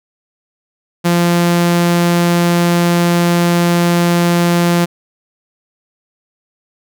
sawtooth tone, 172.8 Hz, F3, 18 cents flat, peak -6 dBFS, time 1.04-4.86 s, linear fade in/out 20 ms, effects none

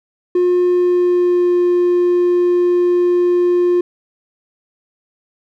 triangle tone with pitch glide, 357.4 to 353.7 Hz, F4 to F4, +40 to +22 cents, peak -8 dBFS, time 0.35-3.81 s, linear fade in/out 5 ms, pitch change -18 cents, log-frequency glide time 0.64-1.55 s, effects tanh soft clip ceiling -5 dBFS

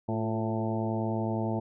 harmonic tone with a mistuned harmonic, 110.8 Hz, A2, 13 cents sharp, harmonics 1 / 2 / 3 / 4 / 5 / 6 / 7 / 8, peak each -32 / -32 / -35 / -40 / -40 / -37 / -42 / -39 dBFS, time 0.08-1.6 s, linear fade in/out 10 ms, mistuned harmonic 3, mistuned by +43 cents, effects none

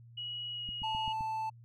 sine tone with pitch glide, 2911 to 2891 Hz, F#7 to F#7, -29 to -41 cents, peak -37 dBFS, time 0.17-1.13 s, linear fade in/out 10 ms, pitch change -12 cents, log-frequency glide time 0.52-0.63 s
click train, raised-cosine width 5 ms, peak -32 dBFS, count 5, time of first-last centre 0.69-1.208 s, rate 7.72 Hz
triangle tone, 880 Hz, A5, in tune, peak -31 dBFS, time 0.83-1.5 s, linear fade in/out 10 ms
effects added 117 Hz sine -52 dBFS peak until 1.64 s

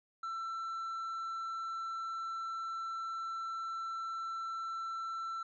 triangle tone, 1339 Hz, E6, 27 cents sharp, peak -35 dBFS, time 0.23-5.43 s, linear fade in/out 5 ms, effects resampled to 16000 Hz

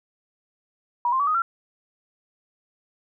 sine tone with pitch steps, 962 / 1049.1 / 1144 / 1247.6 / 1360.5 Hz, B5 / C6 / D6 / D#6 / F6, -46 / +4 / -46 / +4 / -46 cents, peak -19 dBFS, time 1.05-1.42 s, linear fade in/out 2 ms, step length 74 ms, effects none

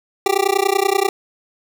25% pulse tone with amplitude modulation, 392 Hz, G4, in tune, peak -7 dBFS, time 0.26-1.09 s, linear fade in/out 2 ms, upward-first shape sine, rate 30.4 Hz, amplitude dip 100%, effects none

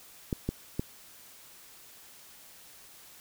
clicks, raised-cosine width 3 ms, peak -16 dBFS, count 3, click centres 0.328 / 0.49 / 0.795 s, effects white hiss -53 dBFS RMS until 3.2 s

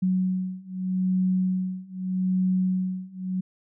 sine beating tone pair, 185 / 185.81 Hz, F#3 / F#3, 0 / +8 cents, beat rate 0.81 Hz, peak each -26 / -25 dBFS, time 0.02-3.41 s, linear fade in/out 10 ms, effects none

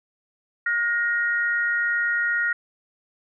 sine tone pair together, 1431.8 / 1874 Hz, F6 / A#6, +43 / +9 cents, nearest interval perfect fourth, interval 466 cents, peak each -23 dBFS, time 0.66-2.53 s, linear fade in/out 5 ms, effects none

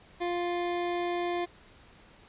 25% pulse tone, 350 Hz, F4, 4 cents sharp, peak -25 dBFS, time 0.2-1.46 s, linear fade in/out 20 ms, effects pink hiss -56 dBFS RMS until 2.28 s + resampled to 8000 Hz

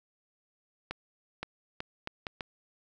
accelerating click train, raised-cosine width 0.3 ms, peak -19 dBFS, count 6, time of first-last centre 0.91-2.408 s, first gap 520 ms, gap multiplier 0.72, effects none

